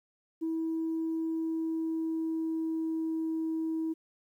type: tone with pitch glide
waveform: sine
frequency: 324.3 to 321.7 Hz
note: E4 to E4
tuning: -28 to -42 cents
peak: -28 dBFS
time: 0.41-3.94 s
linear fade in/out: 20 ms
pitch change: -14 cents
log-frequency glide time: 1.26-3.4 s
effects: tanh soft clip ceiling -26 dBFS + 11-bit